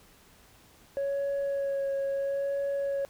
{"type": "tone with vibrato", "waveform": "sine", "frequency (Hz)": 554.4, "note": "C#5", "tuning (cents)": 0, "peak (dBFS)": -25, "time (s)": [0.97, 3.05], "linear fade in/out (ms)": 0, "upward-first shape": "sine", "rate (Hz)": 0.74, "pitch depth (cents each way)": 15, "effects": ["tanh soft clip ceiling -26 dBFS", "pink hiss -58 dBFS RMS until 3.09 s"]}